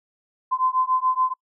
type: beating tone pair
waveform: sine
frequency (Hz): 1025 / 1032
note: C6 / C6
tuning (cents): -36 / -24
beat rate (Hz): 7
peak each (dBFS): -22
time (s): 0.51-1.34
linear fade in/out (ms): 20
effects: noise-tail reverb RT60 0.1 s tail -25 dB re dry